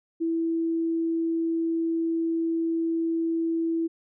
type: tone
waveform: sine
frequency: 329.6 Hz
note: E4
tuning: in tune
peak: -23 dBFS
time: 0.2-3.88 s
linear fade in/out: 20 ms
effects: none